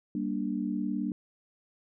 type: chord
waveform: sine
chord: G minor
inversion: none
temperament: just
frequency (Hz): 196 / 235.2 / 294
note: G3 / Bb3 / D4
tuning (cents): 0 / +16 / +2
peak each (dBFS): -33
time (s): 0.15-1.12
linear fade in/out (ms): 2
effects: none